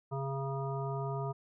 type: harmonic tone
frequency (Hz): 136.5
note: C#3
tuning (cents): -26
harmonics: 1 / 3 / 5 / 7 / 9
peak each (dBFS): -35 / -40 / -42 / -43 / -45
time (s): 0.11-1.33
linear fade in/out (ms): 20
effects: none